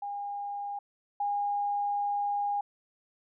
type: tone pair in turn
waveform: sine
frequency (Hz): 811 / 814.9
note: G#5 / G#5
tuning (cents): -41 / -33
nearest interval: unison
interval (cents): 8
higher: second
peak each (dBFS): -33 / -27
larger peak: second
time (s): 0.02-0.79 / 1.2-2.61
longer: second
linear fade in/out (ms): 5
effects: none